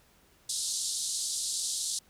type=band-pass noise; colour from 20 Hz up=white; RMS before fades=-33 dBFS; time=0.49-1.99 s; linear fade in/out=5 ms; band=3700 to 9800 Hz; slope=48 dB/octave; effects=pink hiss -63 dBFS RMS until 2.09 s